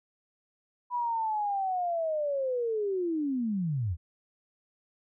sine linear sweep, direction down, 987.8 to 74.9 Hz, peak -27 dBFS, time 0.9-3.97 s, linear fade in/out 50 ms, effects none

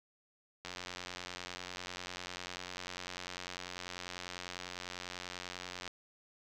click train, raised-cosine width 0.2 ms, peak -24 dBFS, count 472, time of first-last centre 0.65-5.878 s, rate 90.1 Hz, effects none

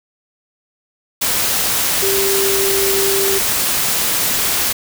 sine tone in noise, 392 Hz, G4, in tune, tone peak -17 dBFS, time 2.02-3.39 s, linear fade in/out 10 ms, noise white, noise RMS -17 dBFS, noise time 1.21-4.73 s, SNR -3 dB, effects none

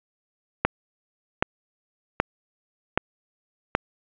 click train, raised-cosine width 0.5 ms, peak -3 dBFS, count 5, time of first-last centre 0.65-3.751 s, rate 1.29 Hz, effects resampled to 8000 Hz + 7-bit

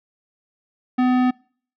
sine tone with tanh clipping, 252 Hz, B3, 35 cents sharp, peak -17 dBFS, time 0.98-1.31 s, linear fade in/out 10 ms, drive 17 dB, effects noise-tail reverb RT60 0.5 s tail -26 dB re dry

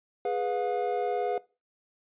triangle chord, F diminished, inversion first, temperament equal with one note detuned, 415.3 / 493.9 / 714 Hz, Ab4 / Cb5 / F5, 0 / 0 / +38 cents, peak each -29 dBFS, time 0.25-1.38 s, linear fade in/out 2 ms, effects noise-tail reverb RT60 0.3 s tail -21 dB re dry + resampled to 8000 Hz

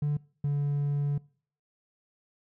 triangle tone pair in turn, 146.83 / 143.64 Hz, D3 / D3, 0 / -38 cents, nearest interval unison, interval 38 cents, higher first, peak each -22 dBFS, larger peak neither, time 0.02-0.17 / 0.44-1.18 s, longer second, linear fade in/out 5 ms, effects noise-tail reverb RT60 0.5 s tail -25 dB re dry + tanh soft clip ceiling -20 dBFS

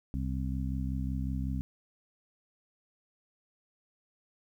harmonic tone, 65.41 Hz, C2, in tune, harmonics 1 / 2 / 3 / 4, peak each -33 / -36 / -38 / -39 dBFS, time 0.14-1.61 s, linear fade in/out 0 ms, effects 11-bit

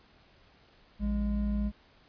triangle tone pair together, 57.75 / 205.8 Hz, A#1 / G#3, -16 / -16 cents, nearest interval octave + minor seventh, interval 2200 cents, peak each -28 dBFS, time 0.99-1.72 s, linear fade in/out 50 ms, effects pink hiss -61 dBFS RMS until 2.08 s + resampled to 11025 Hz

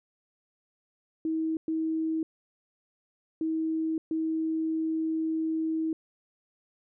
sine tone bursts at uneven times, 320 Hz, D#4, 49 cents sharp, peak -26 dBFS, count 4, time 1.25-1.57 / 1.68-2.23 / 3.41-3.98 / 4.11-5.93 s, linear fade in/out 2 ms, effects none

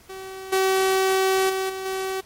sawtooth tone with level steps, 381.1 Hz, G4, 49 cents flat, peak -30 / -14 / -19 / -25 / -21 dBFS, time 0.09-2.21 s, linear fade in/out 10 ms, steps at 0.52 / 1.49 / 1.69 / 1.85 s, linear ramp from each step 10 ms, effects pink hiss -52 dBFS RMS until 2.25 s + MP3 64 kbps

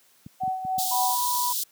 clicks, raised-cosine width 5 ms, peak -23 dBFS, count 5, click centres 0.264 / 0.435 / 0.478 / 0.65 / 0.782 s
sine tone with tremolo, 752 Hz, F#5, 28 cents sharp, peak -23 dBFS, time 0.4-1.16 s, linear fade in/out 20 ms, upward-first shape sine, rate 3.6 Hz, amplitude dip 60%
white high-pass noise, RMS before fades -28 dBFS, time 0.78-1.64 s, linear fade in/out 10 ms, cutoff 3400 Hz, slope 48 dB/octave
sine tone, 980 Hz, B5, 14 cents flat, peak -25 dBFS, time 0.91-1.53 s, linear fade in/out 10 ms
effects white hiss -60 dBFS RMS until 1.71 s + high-pass 150 Hz 12 dB/octave

